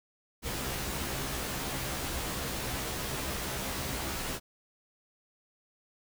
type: noise with comb filter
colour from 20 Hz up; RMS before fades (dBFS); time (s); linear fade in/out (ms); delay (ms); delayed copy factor
pink; -35; 0.42-4.4; 50; 15; +0.7
effects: none